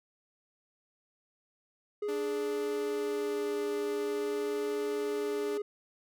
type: tone with vibrato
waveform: triangle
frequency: 415.3 Hz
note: G#4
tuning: in tune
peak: -29 dBFS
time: 2.02-5.62 s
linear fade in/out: 5 ms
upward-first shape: sine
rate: 0.44 Hz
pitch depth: 12 cents each way
type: tone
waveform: sawtooth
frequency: 293.7 Hz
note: D4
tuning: in tune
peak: -34 dBFS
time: 2.08-5.58 s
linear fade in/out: 10 ms
effects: none